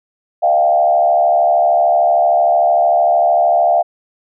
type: tone with frequency modulation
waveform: sine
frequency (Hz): 694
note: F5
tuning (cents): -11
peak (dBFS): -9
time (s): 0.42-3.83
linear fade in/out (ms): 20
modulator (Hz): 73.2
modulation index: 1
effects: none